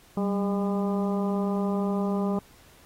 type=harmonic tone with a mistuned harmonic; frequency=202.3 Hz; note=G#3; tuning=45 cents flat; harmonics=1 / 2 / 3 / 4 / 5 / 6; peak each=-25 / -31 / -35 / -37 / -39 / -41 dBFS; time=0.17-2.39 s; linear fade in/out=2 ms; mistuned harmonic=1; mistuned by=-67 cents; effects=pink hiss -56 dBFS RMS until 2.85 s + AAC 48 kbps